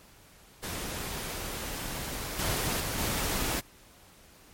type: noise with level steps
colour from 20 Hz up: pink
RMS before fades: -36 / -30 / -33 / -30 dBFS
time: 0.62-3.61 s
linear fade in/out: 20 ms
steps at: 2.39 / 2.8 / 2.98 s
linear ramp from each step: 2 ms
effects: pink hiss -56 dBFS RMS until 4.53 s + MP3 64 kbps